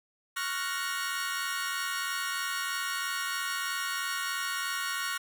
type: chord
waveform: sawtooth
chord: Gb major seventh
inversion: second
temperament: equal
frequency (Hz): 1108.7 / 1396.9 / 1480 / 1864.7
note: Db6 / F6 / Gb6 / Bb6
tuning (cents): 0 / 0 / 0 / 0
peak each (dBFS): -33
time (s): 0.36-5.18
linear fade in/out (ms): 10
effects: none